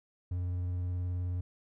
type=tone with vibrato; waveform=triangle; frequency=89.4 Hz; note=F2; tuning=41 cents sharp; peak=-29 dBFS; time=0.31-1.41 s; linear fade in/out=5 ms; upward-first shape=triangle; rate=19 Hz; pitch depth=23 cents each way; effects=none